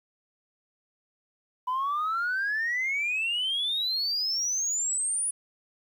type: exponential sweep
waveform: sine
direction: up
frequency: 991 to 9956 Hz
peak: -24 dBFS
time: 1.67-5.31 s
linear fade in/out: 10 ms
effects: tanh soft clip ceiling -23 dBFS + 10-bit